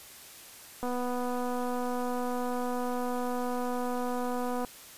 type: click train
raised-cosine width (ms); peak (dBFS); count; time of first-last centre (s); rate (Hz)
1; -21; 944; 0.83-4.648; 247
effects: white hiss -49 dBFS RMS until 4.97 s + resampled to 32000 Hz